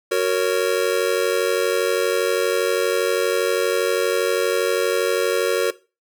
square chord, F# major, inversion none, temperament just, 370 / 462.5 / 555 Hz, F#4 / A#4 / C#5, 0 / -14 / +2 cents, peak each -23 / -21 / -24 dBFS, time 0.11-5.71 s, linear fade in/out 10 ms, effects noise-tail reverb RT60 0.3 s tail -18 dB re dry

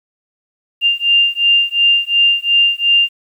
sine beating tone pair, 2794 / 2796.8 Hz, F7 / F7, 0 / +2 cents, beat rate 2.8 Hz, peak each -13 dBFS, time 0.81-3.09 s, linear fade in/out 50 ms, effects 8-bit

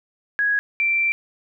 sine tone pair in turn, 1661.2 / 2349 Hz, G#6 / D7, 0 / 0 cents, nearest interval tritone, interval 600 cents, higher second, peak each -17 dBFS, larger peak neither, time 0.39-0.59 / 0.8-1.12 s, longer second, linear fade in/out 0 ms, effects none

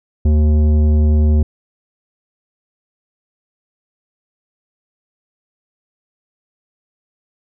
triangle tone with tanh clipping, 75.9 Hz, D#2, 42 cents flat, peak -11 dBFS, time 0.25-1.43 s, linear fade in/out 5 ms, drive 16 dB, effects none

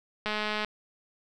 click train, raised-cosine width 0.3 ms, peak -15 dBFS, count 83, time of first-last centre 0.26-0.647 s, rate 212 Hz, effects none

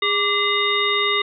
harmonic tone with a mistuned harmonic, 409.4 Hz, G#4, 25 cents flat, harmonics 1 / 3 / 5 / 7 / 9, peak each -25 / -23 / -22 / -28 / -22 dBFS, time 0.02-1.22 s, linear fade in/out 5 ms, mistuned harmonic 3, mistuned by -86 cents, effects none

